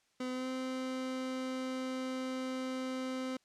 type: tone with pitch glide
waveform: 30% pulse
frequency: 254 to 259 Hz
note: B3 to C4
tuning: +49 to -17 cents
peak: -33 dBFS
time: 0.2-3.37 s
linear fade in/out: 5 ms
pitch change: +34 cents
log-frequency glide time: 0.31-0.48 s
effects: white hiss -73 dBFS RMS until 3.44 s + low-pass 7000 Hz 12 dB/octave